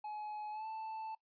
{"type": "tone with pitch glide", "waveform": "triangle", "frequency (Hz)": [846, 880.9], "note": ["G#5", "A5"], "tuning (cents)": [32, 2], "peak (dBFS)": -39, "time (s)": [0.04, 1.15], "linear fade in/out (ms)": 5, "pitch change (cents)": 70, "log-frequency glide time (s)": [0.51, 0.66], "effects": ["noise-tail reverb RT60 0.1 s tail -20 dB re dry", "resampled to 11025 Hz"]}